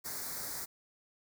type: band-stop noise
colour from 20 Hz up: white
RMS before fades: -40 dBFS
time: 0.04-0.66 s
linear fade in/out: 20 ms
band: 2100 to 4100 Hz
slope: 48 dB/octave
effects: none